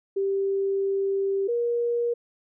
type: tone pair in turn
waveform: sine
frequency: 392 / 474.5 Hz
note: G4 / A#4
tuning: 0 / +31 cents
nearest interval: minor third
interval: 331 cents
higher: second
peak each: -22 dBFS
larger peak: neither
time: 0.16-1.48 / 1.48-2.14 s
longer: first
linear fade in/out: 10 ms
effects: none